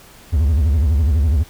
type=tone with vibrato; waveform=triangle; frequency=74.9 Hz; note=D2; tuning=35 cents sharp; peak=-10 dBFS; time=0.32-1.44 s; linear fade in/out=20 ms; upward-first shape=sine; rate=12 Hz; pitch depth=220 cents each way; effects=pink hiss -44 dBFS RMS until 1.49 s